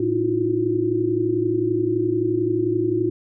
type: tone cluster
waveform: sine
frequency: 113.7 / 304.7 / 328.6 / 360.1 Hz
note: A#2 / D#4 / E4 / F#4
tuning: -43 / -36 / -5 / -47 cents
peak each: -28 / -28 / -23 / -21 dBFS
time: 0-3.1 s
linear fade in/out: 5 ms
effects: none